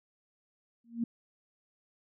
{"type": "tone with exponential growth", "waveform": "sine", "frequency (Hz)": 233.1, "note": "A#3", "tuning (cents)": 0, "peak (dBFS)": -25, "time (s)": [0.84, 1.04], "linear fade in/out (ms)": 5, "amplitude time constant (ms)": 42, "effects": []}